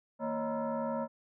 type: tone with frequency modulation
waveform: sine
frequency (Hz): 160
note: D#3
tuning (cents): +49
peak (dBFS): -31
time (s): 0.19-1.08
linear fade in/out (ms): 50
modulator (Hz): 391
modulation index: 2.2
effects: none